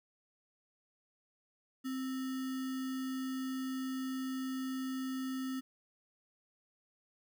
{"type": "tone with sample-and-hold", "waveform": "sine", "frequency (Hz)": 261.6, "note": "C4", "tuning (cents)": 0, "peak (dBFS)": -35, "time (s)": [1.84, 5.61], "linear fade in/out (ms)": 20, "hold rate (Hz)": 1575, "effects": []}